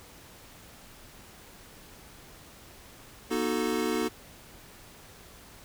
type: chord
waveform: square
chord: B dominant seventh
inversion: none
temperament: equal with one note detuned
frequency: 241.3 / 311.1 / 370 / 440 Hz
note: B3 / D#4 / F#4 / A4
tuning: -40 / 0 / 0 / 0 cents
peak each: -33 dBFS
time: 3.3-4.09 s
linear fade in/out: 20 ms
effects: pink hiss -51 dBFS RMS until 5.64 s